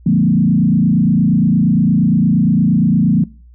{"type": "tone with frequency modulation", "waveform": "sine", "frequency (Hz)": 196, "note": "G3", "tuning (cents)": 0, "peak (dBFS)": -9, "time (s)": [0.06, 3.24], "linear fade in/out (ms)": 5, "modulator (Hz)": 28.6, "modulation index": 1.8, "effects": ["noise-tail reverb RT60 0.4 s tail -22 dB re dry", "added 60 Hz sine -39 dBFS peak until 3.54 s"]}